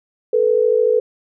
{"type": "tone pair together", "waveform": "sine", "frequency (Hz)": [437, 490.5], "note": ["A4", "B4"], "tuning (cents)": [-12, -12], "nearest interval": "major second", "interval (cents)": 200, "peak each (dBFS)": -15, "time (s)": [0.33, 1], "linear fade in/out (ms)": 5, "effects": []}